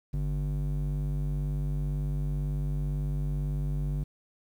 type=tone with band-pass filter; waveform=square; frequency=49 Hz; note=G1; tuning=in tune; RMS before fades=-30 dBFS; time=0.13-4.04 s; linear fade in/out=10 ms; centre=110 Hz; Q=3.7; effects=10-bit